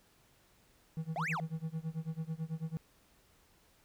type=tone with tremolo; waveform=triangle; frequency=160.5 Hz; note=E3; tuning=46 cents flat; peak=-31 dBFS; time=0.97-2.77 s; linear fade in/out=0 ms; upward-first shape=sine; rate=9.1 Hz; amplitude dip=95%
type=exponential two-way sweep; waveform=triangle; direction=up then down; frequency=629 to 2737 to 640 Hz; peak=-32 dBFS; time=1.16-1.4 s; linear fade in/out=0 ms; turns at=1.3 s
effects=pink hiss -67 dBFS RMS until 3.84 s